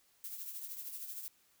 violet noise with tremolo, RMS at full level -42 dBFS, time 0.24-1.28 s, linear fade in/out 0 ms, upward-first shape triangle, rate 13 Hz, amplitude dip 60%, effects white hiss -70 dBFS RMS until 1.6 s

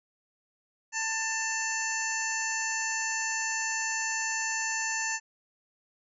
harmonic tone, 890 Hz, A5, 20 cents sharp, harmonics 1 / 2 / 3 / 5 / 6 / 7 / 8, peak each -37 / -32 / -37 / -43 / -44 / -36 / -36 dBFS, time 0.92-5.2 s, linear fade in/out 50 ms, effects none

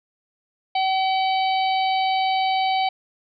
harmonic tone with a mistuned harmonic, 762 Hz, G5, 49 cents flat, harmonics 1 / 3 / 4 / 5 / 6, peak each -19 / -29 / -31 / -33 / -35 dBFS, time 0.75-2.89 s, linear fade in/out 5 ms, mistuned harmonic 5, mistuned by +25 cents, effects none

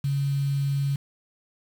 sine tone with quantisation, 139.6 Hz, C#3, 13 cents sharp, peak -22 dBFS, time 0.04-0.96 s, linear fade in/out 5 ms, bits 7, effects none

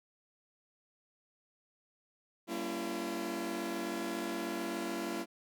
sawtooth chord, G diminished seventh, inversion none, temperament just, 196 / 235.2 / 282.2 / 338.7 Hz, G3 / Bb3 / Db4 / Fb4, 0 / +16 / +31 / +47 cents, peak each -40 / -38 / -39 / -34 dBFS, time 2.47-5.26 s, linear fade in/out 50 ms, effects none

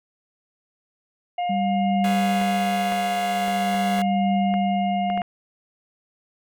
harmonic tone, 709 Hz, F5, 26 cents sharp, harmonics 1 / 3 / 4, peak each -22 / -38 / -39 dBFS, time 1.38-5.22 s, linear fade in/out 5 ms
sine tone with tremolo, 196 Hz, G3, in tune, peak -19 dBFS, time 1.49-5.22 s, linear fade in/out 10 ms, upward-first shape triangle, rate 0.44 Hz, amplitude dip 80%
10% pulse chord, C# dominant seventh, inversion second, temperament just, 415.8 / 498.9 / 554.4 / 693 Hz, G#4 / B4 / C#5 / E#5, +2 / +17 / 0 / -14 cents, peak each -28 dBFS, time 2.04-4.02 s, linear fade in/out 2 ms
clicks, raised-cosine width 0.5 ms, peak -18 dBFS, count 9, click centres 2.415 / 2.922 / 3.481 / 3.744 / 3.99 / 4.54 / 5.101 / 5.176 / 5.218 s
effects none

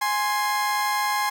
30% pulse tone pair together, 830.6 / 1051 Hz, G#5 / C6, 0 / +7 cents, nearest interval major third, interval 407 cents, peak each -22 dBFS, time 0.01-1.3 s, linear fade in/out 10 ms, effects 9-bit

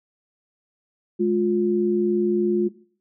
sine tone pair together, 210 / 353.2 Hz, G#3 / F4, +19 / +20 cents, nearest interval major sixth, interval 901 cents, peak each -22 / -19 dBFS, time 1.19-2.69 s, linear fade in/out 20 ms, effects noise-tail reverb RT60 0.5 s tail -18 dB re dry

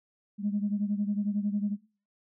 sine beating tone pair, 202.8 / 213.8 Hz, G#3 / A3, -41 / -49 cents, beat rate 11 Hz, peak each -28 / -31 dBFS, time 0.38-1.77 s, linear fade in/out 50 ms, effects noise-tail reverb RT60 0.4 s tail -22 dB re dry + tanh soft clip ceiling -19 dBFS

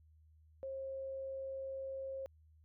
sine tone, 536 Hz, C5, 42 cents sharp, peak -40 dBFS, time 0.63-2.26 s, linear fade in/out 0 ms, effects added 78 Hz sine -62 dBFS peak until 2.64 s

